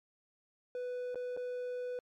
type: tone with dropouts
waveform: triangle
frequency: 495.8 Hz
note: B4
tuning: 7 cents sharp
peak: -34 dBFS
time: 0.75-1.99 s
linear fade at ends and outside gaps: 1 ms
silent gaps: 1.146-1.156 / 1.366-1.373 s
effects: MP3 96 kbps